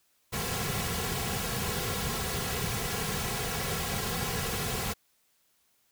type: noise with comb filter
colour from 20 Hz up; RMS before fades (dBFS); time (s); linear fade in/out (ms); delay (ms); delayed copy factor
pink; -32; 0.32-4.94; 20; 3.3; -0.8
effects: white hiss -70 dBFS RMS until 5.91 s